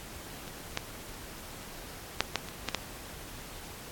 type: clicks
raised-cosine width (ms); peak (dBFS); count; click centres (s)
0.2; -30 / -26 / -11 / -30 / -30 / -6 / -9 / -23 / -13 / -8; 10; 0.302 / 0.479 / 0.774 / 1.506 / 1.63 / 2.206 / 2.357 / 2.487 / 2.687 / 2.747
effects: pink hiss -45 dBFS RMS until 3.91 s + AAC 64 kbps